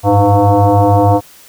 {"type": "tone with frequency modulation", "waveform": "sine", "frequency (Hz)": 301.2, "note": "D4", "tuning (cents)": 44, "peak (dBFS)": -6, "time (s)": [0.03, 1.21], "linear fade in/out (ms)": 50, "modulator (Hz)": 203, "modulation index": 2.9, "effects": ["white hiss -41 dBFS RMS until 1.48 s"]}